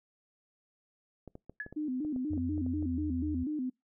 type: clicks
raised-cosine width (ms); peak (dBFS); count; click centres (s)
2; -32; 12; 1.277 / 1.354 / 1.496 / 1.664 / 1.726 / 2.049 / 2.162 / 2.334 / 2.378 / 2.579 / 2.664 / 2.826
type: tone with exponential decay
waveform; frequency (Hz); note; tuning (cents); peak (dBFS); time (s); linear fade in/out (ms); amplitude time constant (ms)
sine; 1703; G#6; +43; -31; 1.6-1.73; 2; 27
type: tone with vibrato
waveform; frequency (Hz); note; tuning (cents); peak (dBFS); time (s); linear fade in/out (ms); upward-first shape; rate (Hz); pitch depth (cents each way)
sine; 278.1; C#4; +6; -31; 1.76-3.7; 10; square; 4.1; 150
type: tone with pitch glide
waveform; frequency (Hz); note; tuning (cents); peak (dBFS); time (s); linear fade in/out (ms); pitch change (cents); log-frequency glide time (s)
sine; 87.31 to 81.46; F2 to E2; 0 to -20; -35; 2.3-3.44; 10; -120; 2.43-3.19
effects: noise-tail reverb RT60 0.2 s tail -25 dB re dry